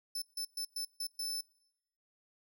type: tone bursts at uneven times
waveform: sawtooth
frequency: 5274 Hz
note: E8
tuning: in tune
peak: -33 dBFS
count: 6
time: 0.15-0.22 / 0.37-0.45 / 0.57-0.65 / 0.76-0.85 / 1-1.07 / 1.19-1.41 s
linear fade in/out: 5 ms
effects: noise-tail reverb RT60 0.9 s tail -24 dB re dry